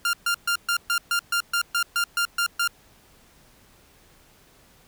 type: tone bursts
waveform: sawtooth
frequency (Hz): 1396.9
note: F6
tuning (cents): 0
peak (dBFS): -17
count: 13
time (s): 0.05-2.676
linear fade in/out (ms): 2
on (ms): 82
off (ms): 130
effects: pink hiss -56 dBFS RMS until 4.87 s